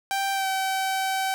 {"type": "tone with pitch glide", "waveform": "sawtooth", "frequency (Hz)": [784, 767.4], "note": ["G5", "G5"], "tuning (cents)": [0, -37], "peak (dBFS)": -20, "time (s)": [0.11, 1.34], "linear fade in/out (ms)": 0, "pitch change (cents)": -37, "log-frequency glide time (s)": [0.33, 0.47], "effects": []}